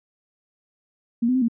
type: tone with pitch steps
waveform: sine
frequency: 234.1 / 253.2 / 259.9 / 232 Hz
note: A#3 / B3 / C4 / A#3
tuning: +8 / +43 / -11 / -8 cents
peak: -17 dBFS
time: 1.22-1.484 s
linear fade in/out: 10 ms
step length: 66 ms
effects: none